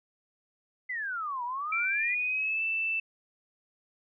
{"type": "exponential two-way sweep", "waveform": "sine", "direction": "down then up", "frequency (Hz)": [2063, 944, 2063], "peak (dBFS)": -31, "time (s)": [0.89, 2.15], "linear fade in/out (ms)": 10, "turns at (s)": 1.44}
{"type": "tone with pitch glide", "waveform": "sine", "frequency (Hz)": [2349, 2652], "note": ["D7", "E7"], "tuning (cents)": [0, 10], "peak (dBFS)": -27, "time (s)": [1.72, 3], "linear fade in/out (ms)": 5, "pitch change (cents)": 210, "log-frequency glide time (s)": [1.91, 2.63]}
{"effects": []}